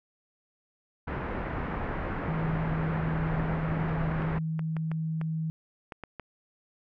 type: low-pass noise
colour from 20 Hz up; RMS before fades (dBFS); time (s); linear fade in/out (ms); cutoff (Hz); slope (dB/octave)
pink; -33; 1.07-4.39; 10; 1900; 24
type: tone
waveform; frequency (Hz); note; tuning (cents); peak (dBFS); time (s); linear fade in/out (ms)
sine; 159.8; D#3; +47; -28; 2.28-5.5; 0
type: clicks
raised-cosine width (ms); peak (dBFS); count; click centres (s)
0.5; -24; 9; 3.893 / 4.221 / 4.593 / 4.767 / 4.916 / 5.214 / 5.922 / 6.037 / 6.197
effects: none